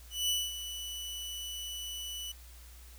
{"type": "tone with ADSR envelope", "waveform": "sawtooth", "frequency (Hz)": 2968, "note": "F#7", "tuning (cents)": 5, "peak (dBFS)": -24, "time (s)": [0.1, 2.32], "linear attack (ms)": 190, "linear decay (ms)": 220, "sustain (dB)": -11, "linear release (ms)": 6, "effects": ["added 60 Hz sine -50 dBFS peak until 2.98 s", "white hiss -57 dBFS RMS until 2.98 s"]}